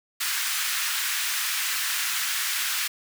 pink high-pass noise, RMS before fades -27 dBFS, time 0.2-2.88 s, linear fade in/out 10 ms, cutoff 1400 Hz, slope 24 dB/octave, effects none

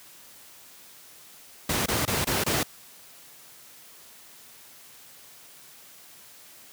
pink noise bursts, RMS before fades -25 dBFS, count 5, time 1.69-2.632 s, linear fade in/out 5 ms, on 170 ms, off 23 ms, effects white hiss -50 dBFS RMS until 6.72 s + high-pass 80 Hz 12 dB/octave

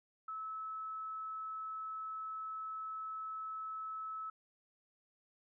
sine tone, 1300 Hz, E6, 24 cents flat, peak -40 dBFS, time 0.28-4.3 s, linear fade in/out 5 ms, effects none

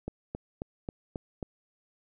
click train, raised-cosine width 2 ms, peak -21 dBFS, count 6, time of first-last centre 0.08-1.428 s, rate 3.71 Hz, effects none

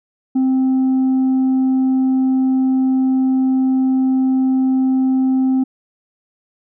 sine tone with tanh clipping, 261.6 Hz, C4, in tune, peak -13 dBFS, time 0.35-5.64 s, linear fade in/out 10 ms, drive 2 dB, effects none

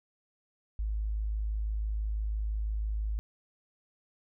sine tone, 53 Hz, G#1, 36 cents sharp, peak -29 dBFS, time 0.79-3.19 s, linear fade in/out 0 ms, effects none

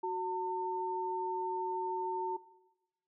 sine tone pair together, 370 / 903.2 Hz, F#4 / A5, 0 / +45 cents, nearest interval octave + minor third, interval 1545 cents, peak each -36 / -34 dBFS, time 0.03-2.37 s, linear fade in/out 10 ms, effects noise-tail reverb RT60 1.0 s tail -18 dB re dry

